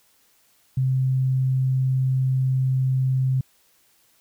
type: tone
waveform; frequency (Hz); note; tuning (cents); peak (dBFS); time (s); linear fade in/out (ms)
sine; 130.81; C3; 0; -18; 0.77-3.41; 5
effects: white hiss -61 dBFS RMS until 4.2 s